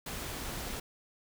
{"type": "noise", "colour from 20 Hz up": "pink", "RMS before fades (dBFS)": -39, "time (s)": [0.06, 0.8], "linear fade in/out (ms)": 5, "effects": []}